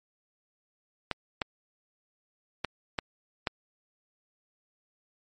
clicks, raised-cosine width 0.3 ms, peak -12 dBFS, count 5, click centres 1.113 / 1.418 / 2.647 / 2.988 / 3.472 s, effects MP3 48 kbps

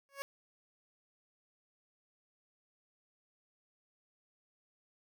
15% pulse tone with exponential growth, 554.4 Hz, C#5, in tune, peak -29 dBFS, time 0.09-0.22 s, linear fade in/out 0 ms, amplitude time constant 28 ms, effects none

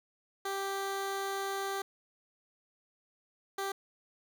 15% pulse tone bursts at uneven times, 392 Hz, G4, in tune, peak -27 dBFS, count 2, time 0.45-1.82 / 3.58-3.72 s, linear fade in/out 5 ms, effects none

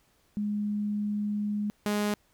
sine / sawtooth tone pair in turn, 207.7 / 207.7 Hz, G#3 / G#3, 0 / 0 cents, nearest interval unison, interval 0 cents, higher neither, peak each -27 / -22 dBFS, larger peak second, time 0.37-1.7 / 1.86-2.14 s, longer first, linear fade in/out 0 ms, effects pink hiss -67 dBFS RMS until 2.33 s

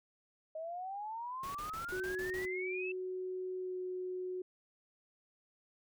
sine exponential sweep, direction up, 623 to 2675 Hz, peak -39 dBFS, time 0.55-2.92 s, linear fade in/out 5 ms
pink noise bursts, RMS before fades -49 dBFS, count 7, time 1.43-2.456 s, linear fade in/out 5 ms, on 120 ms, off 31 ms
sine tone with pitch glide, 370 to 367 Hz, F#4 to F#4, 0 to -14 cents, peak -37 dBFS, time 1.92-4.42 s, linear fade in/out 5 ms, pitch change -14 cents, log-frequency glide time 3.58-3.77 s
effects none

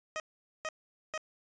15% pulse tone bursts, 627 Hz, D#5, 13 cents sharp, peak -28 dBFS, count 3, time 0.16-1.177 s, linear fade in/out 0 ms, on 39 ms, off 450 ms, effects resampled to 16000 Hz

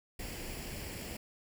pink noise with comb filter, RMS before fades -42 dBFS, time 0.19-1.17 s, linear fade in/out 5 ms, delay 0.4 ms, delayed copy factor +0.55, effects none

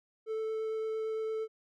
triangle tone with vibrato, 440 Hz, A4, in tune, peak -30 dBFS, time 0.26-1.48 s, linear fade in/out 50 ms, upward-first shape triangle, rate 8.8 Hz, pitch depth 8 cents each way, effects none

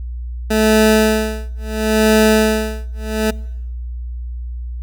20% pulse tone with tremolo, 217.3 Hz, A3, 21 cents flat, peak -4 dBFS, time 0.5-3.31 s, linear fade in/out 10 ms, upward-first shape sine, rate 0.73 Hz, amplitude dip 100%, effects noise-tail reverb RT60 0.9 s tail -23 dB re dry + added 60 Hz sine -23 dBFS peak until 4.82 s

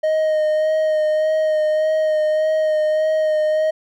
triangle tone with vibrato, 621 Hz, D#5, 3 cents flat, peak -13 dBFS, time 0.03-3.71 s, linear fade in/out 10 ms, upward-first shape sine, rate 1.7 Hz, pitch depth 18 cents each way, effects none

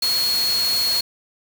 sine tone in noise, 4320 Hz, C#8, 45 cents flat, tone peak -18 dBFS, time 0.02-1.01 s, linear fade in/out 5 ms, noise white, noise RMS -27 dBFS, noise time 0.02-1.01 s, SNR +6 dB, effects none

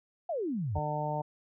sine exponential sweep, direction down, 736 to 77.9 Hz, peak -30 dBFS, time 0.29-0.79 s, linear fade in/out 5 ms
harmonic tone, 150.1 Hz, D3, 38 cents sharp, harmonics 1 / 2 / 3 / 4 / 5 / 6, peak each -35 / -44 / -43 / -36 / -37 / -36 dBFS, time 0.75-1.22 s, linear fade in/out 10 ms
effects none

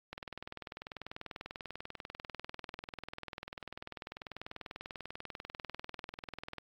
click train, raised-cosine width 0.3 ms, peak -26 dBFS, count 132, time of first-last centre 0.13-6.583 s, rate 20.3 Hz, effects AAC 48 kbps

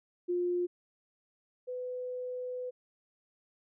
sine tone pair in turn, 354.1 / 500.8 Hz, F4 / B4, +24 / +24 cents, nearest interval tritone, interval 600 cents, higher second, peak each -28 / -35 dBFS, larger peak first, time 0.28-0.67 / 1.67-2.71 s, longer second, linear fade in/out 20 ms, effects none

